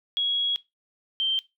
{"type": "tone pair in turn", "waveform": "sine", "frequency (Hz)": [3322, 3136], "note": ["G#7", "G7"], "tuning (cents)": [0, 0], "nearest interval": "minor second", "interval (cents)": 100, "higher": "first", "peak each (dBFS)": -22, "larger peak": "neither", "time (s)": [[0.17, 0.56], [1.2, 1.39]], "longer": "first", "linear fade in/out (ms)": 0, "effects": ["noise-tail reverb RT60 0.2 s tail -18 dB re dry"]}